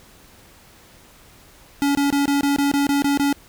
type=tone bursts; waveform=square; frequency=282.6 Hz; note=C#4; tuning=34 cents sharp; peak=-17 dBFS; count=10; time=1.82-3.327 s; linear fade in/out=0 ms; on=130 ms; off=23 ms; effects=pink hiss -49 dBFS RMS until 3.48 s